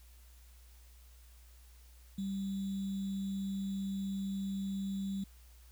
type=tone with sample-and-hold; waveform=sine; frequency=195.4 Hz; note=G3; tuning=5 cents flat; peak=-34 dBFS; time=2.18-5.24 s; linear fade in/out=5 ms; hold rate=3675 Hz; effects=added 60 Hz sine -55 dBFS peak until 5.71 s + white hiss -65 dBFS RMS until 5.71 s